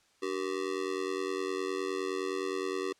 square tone with amplitude modulation, 382.3 Hz, G4, 43 cents flat, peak -28 dBFS, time 0.22-2.93 s, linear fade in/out 10 ms, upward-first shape sine, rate 89.7 Hz, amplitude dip 100%, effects white hiss -67 dBFS RMS until 2.99 s + low-pass 7000 Hz 12 dB/octave

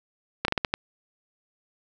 slowing click train, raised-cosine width 0.3 ms, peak -7 dBFS, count 6, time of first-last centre 0.45-0.739 s, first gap 32 ms, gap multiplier 1.3, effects none

